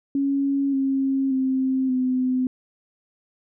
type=tone with pitch steps; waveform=sine; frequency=277.2 / 269.8 / 262.6 / 255.5 Hz; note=C#4 / C#4 / C4 / C4; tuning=0 / -47 / +6 / -41 cents; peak=-19 dBFS; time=0.15-2.47 s; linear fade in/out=2 ms; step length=580 ms; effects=none